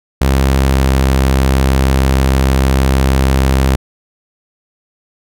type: tone with pitch glide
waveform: sawtooth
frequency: 67 to 66.42 Hz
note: C2 to C2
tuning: +42 to +27 cents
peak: -5 dBFS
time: 0.21-3.76 s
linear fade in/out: 5 ms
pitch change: -15 cents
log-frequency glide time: 0.68-0.84 s
effects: none

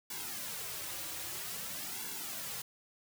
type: noise with flanger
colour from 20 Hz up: white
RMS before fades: -41 dBFS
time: 0.1-2.62 s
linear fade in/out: 5 ms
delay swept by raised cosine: 1.6 to 4.7 ms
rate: 0.51 Hz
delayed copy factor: -0.8
effects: none

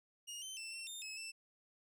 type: tone with pitch steps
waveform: 20% pulse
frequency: 2856 / 3084 / 2672 / 2707 / 3632 / 2581 / 2661 Hz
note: F7 / G7 / E7 / E7 / A#7 / E7 / E7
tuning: +38 / -29 / +23 / +45 / -46 / -37 / +16 cents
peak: -39 dBFS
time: 0.27-1.32 s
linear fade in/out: 20 ms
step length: 150 ms
effects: none

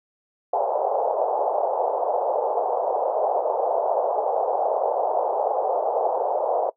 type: band-pass noise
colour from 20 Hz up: white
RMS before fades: -23 dBFS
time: 0.53-6.7 s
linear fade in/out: 5 ms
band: 460 to 840 Hz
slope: 48 dB/octave
effects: noise-tail reverb RT60 0.1 s tail -20 dB re dry

